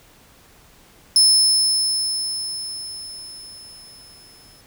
30% pulse tone with exponential decay, 5240 Hz, E8, 11 cents flat, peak -6 dBFS, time 1.16-4.61 s, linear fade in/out 1 ms, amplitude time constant 750 ms, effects pink hiss -51 dBFS RMS until 4.66 s

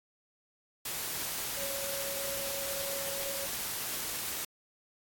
sine tone in noise, 554.4 Hz, C#5, in tune, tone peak -39 dBFS, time 1.57-3.46 s, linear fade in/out 5 ms, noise white, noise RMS -36 dBFS, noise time 0.85-4.45 s, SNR -6 dB, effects AAC 64 kbps

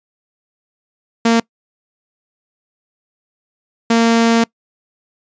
sawtooth tone bursts at uneven times, 230 Hz, A#3, 23 cents flat, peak -6 dBFS, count 2, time 1.25-1.4 / 3.9-4.44 s, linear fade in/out 5 ms, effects noise-tail reverb RT60 0.1 s tail -25 dB re dry + resampled to 16000 Hz

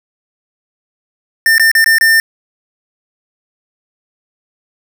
square tone with dropouts, 1800 Hz, A6, 39 cents sharp, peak -7 dBFS, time 1.46-2.2 s, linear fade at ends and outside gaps 1 ms, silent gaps 1.581-1.597 / 1.715-1.751 / 1.843-1.86 / 1.984-2.01 s, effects none

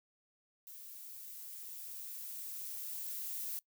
violet noise with level ramp, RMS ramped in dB -51 to -40 dBFS, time 0.67-3.59 s, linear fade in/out 0 ms, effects noise-tail reverb RT60 0.1 s tail -22 dB re dry

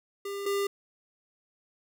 square tone pair in turn, 399.8 / 399.8 Hz, G4 / G4, +34 / +34 cents, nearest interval unison, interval 0 cents, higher neither, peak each -34 / -27 dBFS, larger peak second, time 0.25-0.46 / 0.46-0.67 s, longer neither, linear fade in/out 5 ms, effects none

